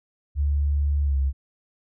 sine tone with pitch glide, 72 to 68.04 Hz, D2 to C#2, -34 to -32 cents, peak -19 dBFS, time 0.35-1.33 s, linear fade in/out 50 ms, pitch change -98 cents, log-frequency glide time 1.04-1.17 s, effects none

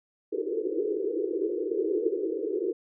white band-pass noise, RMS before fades -29 dBFS, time 0.32-2.73 s, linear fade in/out 10 ms, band 320 to 470 Hz, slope 96 dB/octave, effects none

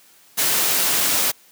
white noise, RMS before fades -19 dBFS, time 0.37-1.32 s, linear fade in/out 20 ms, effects white hiss -52 dBFS RMS until 1.51 s + high-pass 150 Hz 12 dB/octave

